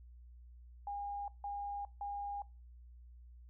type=tone bursts; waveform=sine; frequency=811 Hz; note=G#5; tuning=41 cents flat; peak=-38 dBFS; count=3; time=0.87-2.42 s; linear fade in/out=2 ms; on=410 ms; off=160 ms; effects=noise-tail reverb RT60 0.3 s tail -23 dB re dry + added 60 Hz sine -53 dBFS peak until 3.49 s